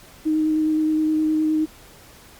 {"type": "tone with vibrato", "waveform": "sine", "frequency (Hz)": 311.1, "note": "D#4", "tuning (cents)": 0, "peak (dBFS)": -17, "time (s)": [0.25, 1.66], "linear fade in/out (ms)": 20, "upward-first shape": "square", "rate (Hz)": 9.6, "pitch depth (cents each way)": 9, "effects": ["pink hiss -47 dBFS RMS until 2.39 s", "Opus 48 kbps"]}